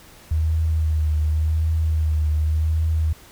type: tone with vibrato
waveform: sine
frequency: 78.3 Hz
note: D#2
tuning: 11 cents sharp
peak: -17 dBFS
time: 0.31-3.13 s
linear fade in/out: 5 ms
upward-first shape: triangle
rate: 0.88 Hz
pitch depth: 44 cents each way
effects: pink hiss -47 dBFS RMS until 3.31 s